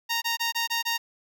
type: tone bursts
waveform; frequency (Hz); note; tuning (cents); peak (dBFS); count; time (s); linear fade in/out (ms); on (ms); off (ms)
10% pulse; 928; A#5; -8; -16; 6; 0.09-0.98; 20; 130; 22
effects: none